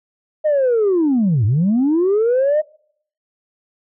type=linear two-way sweep; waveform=sine; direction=down then up; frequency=626 to 96.7 to 626 Hz; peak=-11 dBFS; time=0.44-2.62 s; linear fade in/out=20 ms; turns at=1.45 s; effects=noise-tail reverb RT60 0.6 s tail -24 dB re dry + tanh soft clip ceiling -10 dBFS